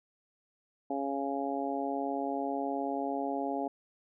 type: harmonic tone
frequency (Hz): 138.59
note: C#3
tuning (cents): 0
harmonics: 2 / 3 / 4 / 5 / 6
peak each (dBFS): -35 / -39 / -39 / -36 / -38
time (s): 0.9-3.68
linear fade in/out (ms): 5
effects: none